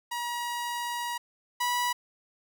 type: tone pair in turn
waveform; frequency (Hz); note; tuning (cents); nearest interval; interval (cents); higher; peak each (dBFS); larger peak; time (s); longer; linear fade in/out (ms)
sawtooth; 957 / 977.1; A#5 / B5; +45 / -19; unison; 36; second; -27 / -22; second; 0.11-1.18 / 1.6-1.93; first; 10
effects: none